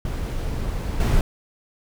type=noise with level steps; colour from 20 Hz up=brown; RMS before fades=-26 / -18 dBFS; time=0.05-1.21 s; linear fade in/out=2 ms; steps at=1 s; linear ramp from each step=2 ms; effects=none